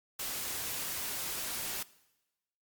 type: noise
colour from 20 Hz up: white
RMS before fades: -37 dBFS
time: 0.19-1.83 s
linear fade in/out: 5 ms
effects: noise-tail reverb RT60 1.0 s tail -20 dB re dry + Opus 48 kbps